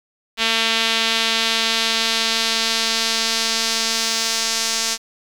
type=tone with band-pass filter sweep; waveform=sawtooth; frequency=225.8 Hz; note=A3; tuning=45 cents sharp; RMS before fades=-20 dBFS; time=0.37-4.98 s; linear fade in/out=50 ms; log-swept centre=3300 to 5800 Hz; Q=1.8; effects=7-bit